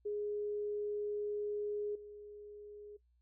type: tone with level steps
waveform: sine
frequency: 415.3 Hz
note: G#4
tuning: in tune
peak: -35 / -48 dBFS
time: 0.05-2.97 s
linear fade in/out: 10 ms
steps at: 1.95 s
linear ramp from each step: 5 ms
effects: noise-tail reverb RT60 0.1 s tail -19 dB re dry + added 60 Hz sine -69 dBFS peak until 3.21 s